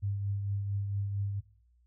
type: tone with tremolo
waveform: sine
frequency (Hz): 100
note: G2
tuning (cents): +35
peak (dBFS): -28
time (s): 0.02-1.41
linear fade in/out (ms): 20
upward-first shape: triangle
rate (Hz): 4.4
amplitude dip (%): 40
effects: noise-tail reverb RT60 0.5 s tail -22 dB re dry + added 60 Hz sine -63 dBFS peak until 1.86 s